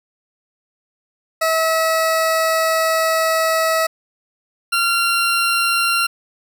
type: tone pair in turn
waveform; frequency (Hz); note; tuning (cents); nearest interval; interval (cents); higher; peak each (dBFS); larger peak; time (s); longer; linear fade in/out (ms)
20% pulse; 646 / 1378.3; E5 / F6; -35 / -23; octave + minor second; 1312; second; -10; neither; 1.41-3.87 / 4.72-6.07; first; 10
effects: none